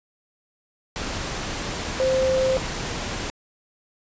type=tone in noise; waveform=sine; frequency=523.3 Hz; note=C5; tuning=in tune; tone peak=-18 dBFS; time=2-2.57 s; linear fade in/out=0 ms; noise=pink; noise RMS=-29 dBFS; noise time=0.96-3.3 s; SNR=+8 dB; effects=resampled to 16000 Hz